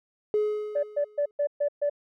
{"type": "tone with exponential decay", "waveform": "triangle", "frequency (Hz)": 422.5, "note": "G#4", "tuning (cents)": 30, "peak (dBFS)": -16, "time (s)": [0.34, 1.31], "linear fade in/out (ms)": 1, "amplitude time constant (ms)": 210}
{"type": "tone bursts", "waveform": "sine", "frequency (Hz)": 580, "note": "D5", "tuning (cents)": -22, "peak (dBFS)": -21, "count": 6, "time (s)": [0.75, 1.898], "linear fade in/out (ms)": 10, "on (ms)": 83, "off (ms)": 130}
{"effects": ["tanh soft clip ceiling -18 dBFS"]}